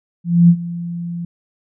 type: tone with ADSR envelope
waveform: sine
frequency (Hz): 171.7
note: F3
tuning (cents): -29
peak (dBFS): -4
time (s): 0.24-1.25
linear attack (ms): 250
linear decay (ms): 66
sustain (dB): -18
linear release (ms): 4
effects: none